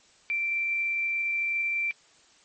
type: tone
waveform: sine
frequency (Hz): 2349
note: D7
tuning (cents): 0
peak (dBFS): -25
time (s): 0.3-1.91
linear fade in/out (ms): 0
effects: white hiss -59 dBFS RMS until 2.44 s + MP3 32 kbps